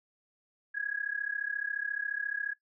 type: tone with amplitude modulation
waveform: sine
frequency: 1661.2 Hz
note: G#6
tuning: in tune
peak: -27 dBFS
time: 0.74-2.54 s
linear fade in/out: 20 ms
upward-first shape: sine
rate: 34.3 Hz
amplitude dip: 90%
effects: noise-tail reverb RT60 0.1 s tail -17 dB re dry